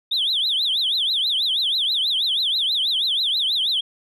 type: tone with vibrato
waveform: sine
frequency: 3520 Hz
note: A7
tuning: in tune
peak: -17 dBFS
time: 0.11-3.81 s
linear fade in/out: 10 ms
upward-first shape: triangle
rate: 6.2 Hz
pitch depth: 290 cents each way
effects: tanh soft clip ceiling -15 dBFS